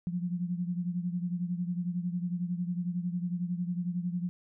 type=beating tone pair; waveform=sine; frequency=174.61 / 185.61 Hz; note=F3 / F#3; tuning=0 / +6 cents; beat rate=11 Hz; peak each=-31 / -36 dBFS; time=0.07-4.29 s; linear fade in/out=0 ms; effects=none